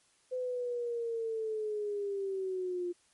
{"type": "linear sweep", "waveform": "sine", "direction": "down", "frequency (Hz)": [510, 349.2], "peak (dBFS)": -32, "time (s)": [0.31, 2.93], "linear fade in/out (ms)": 20, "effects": ["white hiss -68 dBFS RMS until 3.13 s", "MP3 48 kbps"]}